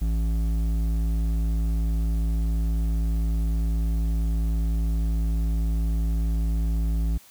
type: tone with hard clipping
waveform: triangle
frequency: 55 Hz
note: A1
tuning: in tune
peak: -23 dBFS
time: 0.01-7.18 s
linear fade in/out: 10 ms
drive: 13 dB
effects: white hiss -52 dBFS RMS until 7.3 s